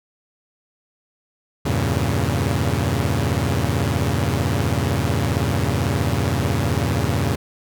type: chord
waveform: sawtooth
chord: E diminished seventh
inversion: none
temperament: equal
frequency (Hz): 82.41 / 98 / 116.54 / 138.59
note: E2 / G2 / Bb2 / Db3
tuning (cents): 0 / 0 / 0 / 0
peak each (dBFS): -20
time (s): 1.65-7.36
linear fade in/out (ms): 10
effects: none